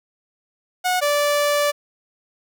sawtooth tone pair in turn, 730 / 582.8 Hz, F#5 / D5, -24 / -13 cents, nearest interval major third, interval 389 cents, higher first, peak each -14 / -13 dBFS, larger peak second, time 0.84-1.01 / 1.01-1.72 s, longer second, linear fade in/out 20 ms, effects none

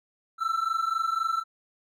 triangle tone pair together, 1320.1 / 1344 Hz, E6 / E6, +2 / +33 cents, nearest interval unison, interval 31 cents, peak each -26 dBFS, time 0.38-1.44 s, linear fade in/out 50 ms, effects none

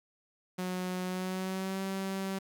sawtooth tone with pitch glide, 182.9 to 192.66 Hz, F#3 to G3, -20 to -30 cents, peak -29 dBFS, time 0.58-2.39 s, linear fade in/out 10 ms, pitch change +90 cents, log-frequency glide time 1.04-1.83 s, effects 10-bit

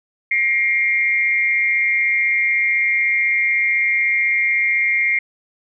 sine tone with amplitude modulation, 2127 Hz, C7, 28 cents sharp, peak -11 dBFS, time 0.31-5.19 s, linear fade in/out 5 ms, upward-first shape sine, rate 216 Hz, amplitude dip 75%, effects none

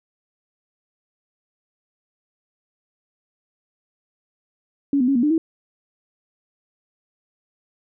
sine tone with pitch steps, 280.8 / 248.5 / 275.9 / 238.9 / 298.3 / 324 Hz, C#4 / B3 / C#4 / A#3 / D4 / E4, +22 / +11 / -8 / +43 / +27 / -30 cents, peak -15 dBFS, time 4.93-5.38 s, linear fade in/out 2 ms, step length 75 ms, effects none

